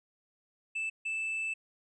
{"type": "tone bursts at uneven times", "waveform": "triangle", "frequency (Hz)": 2637, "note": "E7", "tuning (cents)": 0, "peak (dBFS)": -30, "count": 2, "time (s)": [[0.75, 0.9], [1.05, 1.54]], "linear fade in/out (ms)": 10, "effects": ["resampled to 22050 Hz"]}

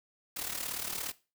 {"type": "noise with amplitude modulation", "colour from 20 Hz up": "white", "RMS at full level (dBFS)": -34, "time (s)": [0.36, 1.12], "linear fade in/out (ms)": 10, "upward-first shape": "sine", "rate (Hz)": 37.2, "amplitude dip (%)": 70, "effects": ["noise-tail reverb RT60 0.3 s tail -18 dB re dry"]}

